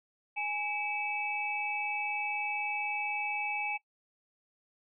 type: tone cluster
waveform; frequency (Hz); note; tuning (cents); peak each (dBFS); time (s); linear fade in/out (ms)
sine; 832 / 2292 / 2612; G#5 / D7 / E7; +3 / -43 / -17; -36 / -36 / -35; 0.36-3.78; 20
effects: noise-tail reverb RT60 0.1 s tail -18 dB re dry